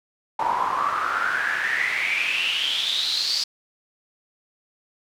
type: noise with band-pass filter sweep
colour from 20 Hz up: pink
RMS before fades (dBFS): -24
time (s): 0.39-3.44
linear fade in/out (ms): 5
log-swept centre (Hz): 890 to 4800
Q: 9.1
effects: none